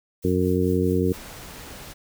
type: noise with tremolo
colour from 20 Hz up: blue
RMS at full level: -44 dBFS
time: 0.22-1.18 s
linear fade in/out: 10 ms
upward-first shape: triangle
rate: 4.7 Hz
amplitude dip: 60%
type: harmonic tone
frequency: 91.1 Hz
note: F#2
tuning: 26 cents flat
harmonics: 1 / 2 / 3 / 4 / 5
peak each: -25 / -25 / -25 / -25 / -25 dBFS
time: 0.24-1.13 s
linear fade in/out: 10 ms
type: noise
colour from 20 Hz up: pink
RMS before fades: -40 dBFS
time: 1.12-1.94 s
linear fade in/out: 20 ms
effects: none